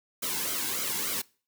white noise with flanger, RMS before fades -31 dBFS, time 0.22-1.22 s, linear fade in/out 10 ms, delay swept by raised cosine 1.1 to 1.67 ms, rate 3.4 Hz, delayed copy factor -0.75, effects noise-tail reverb RT60 0.4 s tail -24 dB re dry

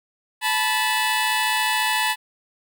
15% pulse tone pair together, 869.8 / 984 Hz, A5 / B5, -20 / -7 cents, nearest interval major second, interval 213 cents, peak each -15 / -17 dBFS, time 0.41-2.16 s, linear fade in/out 50 ms, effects none

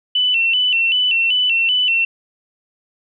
sine tone with vibrato, 2845 Hz, F7, 31 cents sharp, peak -13 dBFS, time 0.15-2.05 s, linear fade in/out 5 ms, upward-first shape square, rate 2.6 Hz, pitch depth 87 cents each way, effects none

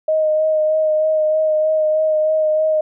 sine tone with vibrato, 622.3 Hz, D#5, in tune, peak -13 dBFS, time 0.08-2.81 s, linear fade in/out 5 ms, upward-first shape sine, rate 3.2 Hz, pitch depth 17 cents each way, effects none

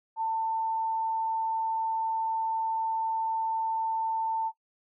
sine tone, 894 Hz, A5, 27 cents sharp, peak -26 dBFS, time 0.16-4.52 s, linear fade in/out 50 ms, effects noise-tail reverb RT60 0.1 s tail -17 dB re dry

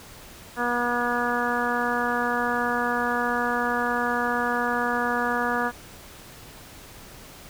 harmonic tone, 241.4 Hz, B3, 39 cents flat, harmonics 1 / 2 / 3 / 4 / 5 / 6 / 7, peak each -30 / -30 / -30 / -30 / -30 / -30 / -30 dBFS, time 0.56-5.72 s, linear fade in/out 50 ms, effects pink hiss -45 dBFS RMS until 7.49 s

